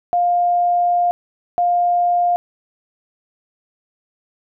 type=tone pair in turn; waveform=sine; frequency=704 / 704 Hz; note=F5 / F5; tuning=+14 / +14 cents; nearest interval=unison; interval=0 cents; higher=neither; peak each=-13 dBFS; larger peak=neither; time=0.13-1.11 / 1.58-2.36 s; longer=first; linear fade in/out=0 ms; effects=none